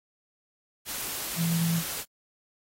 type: tone in noise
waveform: sine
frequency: 167.2 Hz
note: E3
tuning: 25 cents sharp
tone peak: -24 dBFS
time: 1.36-1.83 s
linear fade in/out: 50 ms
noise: white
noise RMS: -34 dBFS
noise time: 0.85-2.05 s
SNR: +7 dB
effects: AAC 48 kbps